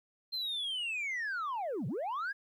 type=linear two-way sweep; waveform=sine; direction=down then up; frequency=4186 to 111 to 1693 Hz; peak=-31 dBFS; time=0.32-2.33 s; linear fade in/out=20 ms; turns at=1.87 s; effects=tanh soft clip ceiling -32 dBFS + 12-bit